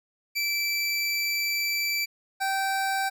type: tone pair in turn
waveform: 25% pulse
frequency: 2327 / 776.5 Hz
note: D7 / G5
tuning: -17 / -17 cents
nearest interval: octave + perfect fifth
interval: 1900 cents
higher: first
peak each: -21 dBFS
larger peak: neither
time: 0.35-2.06 / 2.4-3.1 s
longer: first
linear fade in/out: 20 ms
effects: none